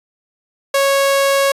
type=tone; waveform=sawtooth; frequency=552 Hz; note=C#5; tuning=7 cents flat; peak=-8 dBFS; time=0.74-1.52 s; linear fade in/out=5 ms; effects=resampled to 32000 Hz